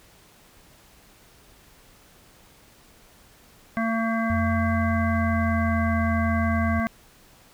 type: harmonic tone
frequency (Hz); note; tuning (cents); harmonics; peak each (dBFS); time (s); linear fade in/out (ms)
226.3; A3; +49; 1 / 3 / 5 / 7 / 9; -24 / -29 / -31 / -32 / -34; 3.77-6.87; 0
type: tone with pitch glide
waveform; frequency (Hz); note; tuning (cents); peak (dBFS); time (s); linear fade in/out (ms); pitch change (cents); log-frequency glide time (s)
sine; 88.7 to 84.74; F2 to E2; +27 to +48; -24; 4.3-6.8; 0; -79; 4.69-5.8
effects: pink hiss -54 dBFS RMS until 7.53 s